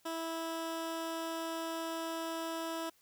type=tone; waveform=15% pulse; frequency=327.8 Hz; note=E4; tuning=10 cents flat; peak=-30 dBFS; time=0.05-2.9 s; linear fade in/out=10 ms; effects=white hiss -69 dBFS RMS until 3.01 s